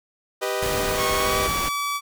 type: chord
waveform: sawtooth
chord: G augmented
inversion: none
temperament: equal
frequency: 392 / 493.9 / 622.3 Hz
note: G4 / B4 / D#5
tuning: 0 / 0 / 0 cents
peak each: -24 dBFS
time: 0.41-1.48 s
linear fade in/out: 20 ms
type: noise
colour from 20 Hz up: pink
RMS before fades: -28 dBFS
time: 0.62-1.69 s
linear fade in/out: 5 ms
type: tone with pitch glide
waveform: sawtooth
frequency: 1097 to 1147.6 Hz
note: C#6 to D6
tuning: -18 to -40 cents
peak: -20 dBFS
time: 0.96-2.01 s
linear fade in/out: 50 ms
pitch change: +78 cents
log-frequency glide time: 1.16-1.41 s
effects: none